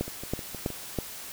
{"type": "two click trains", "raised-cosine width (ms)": 2, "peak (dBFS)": [-14, -24], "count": [4, 5], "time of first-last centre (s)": [[0.01, 0.987], [0.08, 0.703]], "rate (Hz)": [3.07, 6.42], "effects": ["white hiss -41 dBFS RMS until 1.32 s"]}